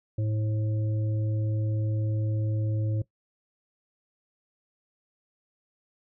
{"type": "harmonic tone", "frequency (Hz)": 107.9, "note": "A2", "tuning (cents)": -33, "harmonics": [1, 3, 5], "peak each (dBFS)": [-25, -38, -40], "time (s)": [0.18, 3.02], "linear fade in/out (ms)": 5, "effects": ["noise-tail reverb RT60 0.1 s tail -18 dB re dry"]}